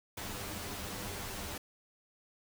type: noise with comb filter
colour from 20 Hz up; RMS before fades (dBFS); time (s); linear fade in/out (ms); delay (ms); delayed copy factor
pink; -41; 0.17-1.58; 5; 10; +0.55
effects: none